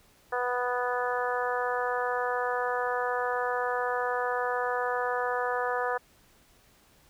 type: harmonic tone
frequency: 246.9 Hz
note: B3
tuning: in tune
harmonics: 2 / 3 / 4 / 5 / 6 / 7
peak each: -31 / -33 / -34 / -35 / -36 / -36 dBFS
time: 0.32-5.98 s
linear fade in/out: 10 ms
effects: pink hiss -61 dBFS RMS until 7.09 s